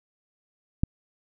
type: click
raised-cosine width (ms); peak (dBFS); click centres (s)
5; -9; 0.835
effects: none